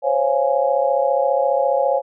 sine chord, Db major seventh, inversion third, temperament just, 519.7 / 554.4 / 693 / 831.5 Hz, C5 / Db5 / F5 / Ab5, -12 / 0 / -14 / +2 cents, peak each -21 / -18 / -23 / -22 dBFS, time 0.02-2.02 s, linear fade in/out 50 ms, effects none

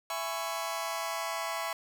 sawtooth chord, C# minor seventh, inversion first, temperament just, 665.2 / 831.5 / 997.9 / 1108.7 Hz, E5 / G#5 / B5 / C#6, +16 / +2 / +18 / 0 cents, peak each -33 / -36 / -35 / -34 dBFS, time 0.1-1.73 s, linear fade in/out 2 ms, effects none

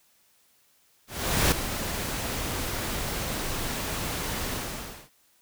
pink noise with ADSR envelope, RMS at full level -21 dBFS, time 1.07-5.1 s, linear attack 450 ms, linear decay 4 ms, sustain -10 dB, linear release 590 ms, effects white hiss -64 dBFS RMS until 5.41 s

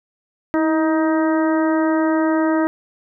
harmonic tone with a mistuned harmonic, 314.6 Hz, D#4, 19 cents sharp, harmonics 1 / 2 / 3 / 4 / 5 / 6, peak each -16 / -22 / -26 / -28 / -30 / -32 dBFS, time 0.54-2.67 s, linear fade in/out 0 ms, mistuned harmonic 1, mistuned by +33 cents, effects none

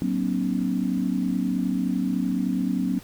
sine tone cluster, 186.4 / 235.4 / 265.2 / 298.7 Hz, F#3 / A#3 / C4 / D4, +13 / +17 / +23 / +29 cents, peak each -26 / -28 / -26 / -33 dBFS, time 0.02-2.99 s, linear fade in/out 0 ms, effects added 113 Hz sine -48 dBFS peak until 3.03 s + pink hiss -48 dBFS RMS until 3.03 s

